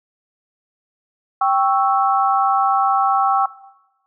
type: chord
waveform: sine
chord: C# diminished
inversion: second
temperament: equal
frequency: 784 / 1108.7 / 1318.5 Hz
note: G5 / C#6 / E6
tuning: 0 / 0 / 0 cents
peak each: -16 / -19 / -20 dBFS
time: 1.41-3.46 s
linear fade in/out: 5 ms
effects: noise-tail reverb RT60 1.0 s tail -18 dB re dry